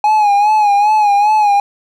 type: tone with vibrato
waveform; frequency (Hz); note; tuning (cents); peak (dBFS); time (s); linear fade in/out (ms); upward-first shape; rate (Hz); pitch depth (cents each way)
triangle; 834; G#5; +7; -6; 0.04-1.6; 2; sine; 2.5; 62
effects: none